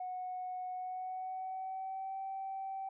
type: tone with pitch glide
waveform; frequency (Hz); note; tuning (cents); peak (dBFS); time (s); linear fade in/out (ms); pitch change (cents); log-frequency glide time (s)
sine; 735 to 772.9; F#5 to G5; -12 to -25; -37; 0-2.89; 5; +87; 0.73-2.19
effects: tanh soft clip ceiling -33 dBFS